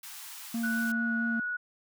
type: high-pass noise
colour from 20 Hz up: white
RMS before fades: -44 dBFS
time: 0.03-0.92 s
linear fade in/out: 5 ms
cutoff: 800 Hz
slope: 48 dB/octave
type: tone with vibrato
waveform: triangle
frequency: 230 Hz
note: A#3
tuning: 23 cents flat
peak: -27 dBFS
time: 0.54-1.4 s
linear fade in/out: 5 ms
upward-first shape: sine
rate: 4.5 Hz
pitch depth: 11 cents each way
type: tone with pitch glide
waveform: sine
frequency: 1480 to 1463.8 Hz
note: F#6 to F#6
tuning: 0 to -19 cents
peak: -30 dBFS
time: 0.63-1.57 s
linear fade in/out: 10 ms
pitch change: -19 cents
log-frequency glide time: 0.78-1.05 s
effects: none